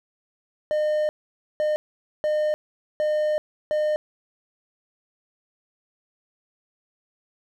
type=tone bursts at uneven times; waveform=triangle; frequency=608 Hz; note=D#5; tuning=40 cents flat; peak=-18 dBFS; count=5; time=0.71-1.09 / 1.6-1.76 / 2.24-2.54 / 3-3.38 / 3.71-3.96 s; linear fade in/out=0 ms; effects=none